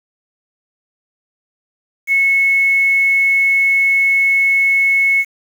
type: tone with quantisation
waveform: sine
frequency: 2195 Hz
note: C#7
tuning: 18 cents flat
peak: -10 dBFS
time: 2.07-5.25 s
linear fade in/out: 50 ms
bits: 6
effects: none

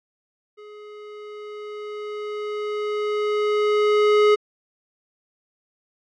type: tone with level ramp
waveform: square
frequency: 420 Hz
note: G#4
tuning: 19 cents sharp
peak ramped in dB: -41 to -13 dBFS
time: 0.57-4.36 s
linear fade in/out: 20 ms
effects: low-pass 3000 Hz 12 dB/octave

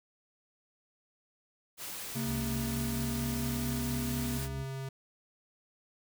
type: noise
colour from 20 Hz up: white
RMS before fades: -41 dBFS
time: 1.77-4.49 s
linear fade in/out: 50 ms
type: tone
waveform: square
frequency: 134.2 Hz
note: C3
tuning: 44 cents sharp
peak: -37 dBFS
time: 2.15-4.89 s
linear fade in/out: 5 ms
type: tone with pitch glide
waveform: sine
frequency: 229.8 to 241.5 Hz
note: A#3 to B3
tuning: -25 to -39 cents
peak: -34 dBFS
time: 2.15-4.39 s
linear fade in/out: 20 ms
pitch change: +86 cents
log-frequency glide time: 2.4-3.89 s
type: harmonic tone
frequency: 69.3 Hz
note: C#2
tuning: in tune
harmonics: 1 / 2 / 3 / 4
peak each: -39 / -50 / -49 / -49 dBFS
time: 2.25-4.66 s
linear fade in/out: 50 ms
effects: none

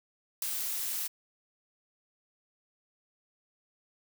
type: noise with ADSR envelope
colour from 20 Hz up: blue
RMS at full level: -28 dBFS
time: 0.42-1.08 s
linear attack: 4 ms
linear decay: 5 ms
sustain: -6 dB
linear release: 15 ms
effects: none

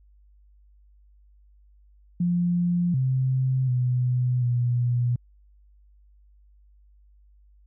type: tone with pitch steps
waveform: sine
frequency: 175.2 / 130.5 / 125 / 121.7 Hz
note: F3 / C3 / B2 / B2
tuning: +6 / -4 / +21 / -25 cents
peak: -20 dBFS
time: 2.2-5.16 s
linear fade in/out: 5 ms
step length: 740 ms
effects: added 50 Hz sine -53 dBFS peak until 7.66 s

